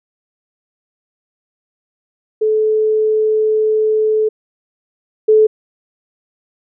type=tone pair in turn; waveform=sine; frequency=433 / 433 Hz; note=A4 / A4; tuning=-28 / -28 cents; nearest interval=unison; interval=0 cents; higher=neither; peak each=-11 / -6 dBFS; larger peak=second; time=2.41-4.29 / 5.28-5.47 s; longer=first; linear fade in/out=10 ms; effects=none